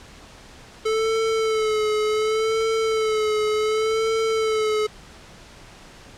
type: tone with vibrato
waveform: square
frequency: 436.3 Hz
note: A4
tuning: 15 cents flat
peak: -20 dBFS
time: 0.85-4.87 s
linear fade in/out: 10 ms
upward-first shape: sine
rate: 0.68 Hz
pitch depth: 39 cents each way
effects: pink hiss -45 dBFS RMS until 6.17 s + low-pass 7000 Hz 12 dB/octave